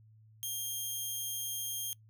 10% pulse tone, 3212 Hz, G7, 41 cents sharp, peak -27 dBFS, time 0.43-1.93 s, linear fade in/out 0 ms, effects noise-tail reverb RT60 0.1 s tail -22 dB re dry + added 109 Hz sine -57 dBFS peak until 2.09 s

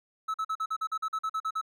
triangle tone bursts, 1300 Hz, E6, 24 cents flat, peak -26 dBFS, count 13, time 0.28-1.614 s, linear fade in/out 10 ms, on 62 ms, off 44 ms, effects none

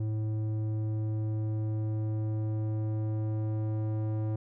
square tone with low-pass filter sweep, 108.5 Hz, A2, 24 cents flat, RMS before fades -31 dBFS, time 0-4.36 s, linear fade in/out 5 ms, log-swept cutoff 320 to 580 Hz, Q 0.72, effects none

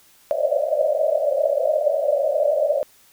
white band-pass noise, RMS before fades -20 dBFS, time 0.31-2.83 s, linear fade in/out 0 ms, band 550 to 630 Hz, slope 96 dB/octave, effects white hiss -54 dBFS RMS until 3.12 s

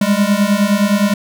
square beating tone pair, 199 / 208.7 Hz, G3 / G#3, +26 / +9 cents, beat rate 9.7 Hz, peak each -15 dBFS, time 0.01-1.14 s, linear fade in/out 5 ms, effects none

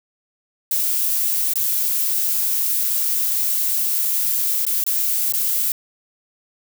violet noise with dropouts, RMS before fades -20 dBFS, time 0.71-5.72 s, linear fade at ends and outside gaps 2 ms, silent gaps 1.536-1.556 / 4.652-4.665 / 4.84-4.864 / 5.323-5.336 s, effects none

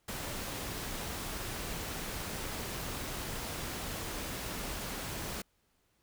pink noise, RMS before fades -39 dBFS, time 0.08-5.42 s, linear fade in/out 5 ms, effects pink hiss -74 dBFS RMS until 6.02 s

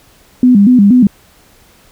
sine tone with vibrato, 224.5 Hz, A3, 35 cents sharp, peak -3 dBFS, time 0.43-1.07 s, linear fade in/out 2 ms, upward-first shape square, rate 4.2 Hz, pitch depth 190 cents each way, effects pink hiss -46 dBFS RMS until 1.91 s

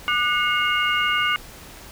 sine tone cluster, 1202 / 1470 / 2168 / 2833 Hz, D6 / F#6 / C#7 / F7, +40 / -12 / -39 / +24 cents, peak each -24 dBFS, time 0.08-1.36 s, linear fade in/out 0 ms, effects pink hiss -42 dBFS RMS until 1.91 s

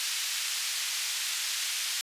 white band-pass noise, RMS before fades -32 dBFS, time 0-2.01 s, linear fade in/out 0 ms, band 2100 to 6400 Hz, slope 12 dB/octave, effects resampled to 32000 Hz

